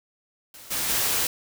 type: noise with level steps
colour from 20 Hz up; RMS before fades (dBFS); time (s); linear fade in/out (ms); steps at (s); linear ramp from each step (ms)
white; -45 / -27 / -24; 0.54-1.27; 2; 0.7 / 0.88; 20
effects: none